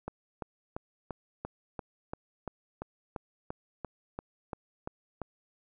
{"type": "click train", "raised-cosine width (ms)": 1, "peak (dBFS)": -22, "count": 16, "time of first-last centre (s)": [0.08, 5.217], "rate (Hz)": 2.92, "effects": []}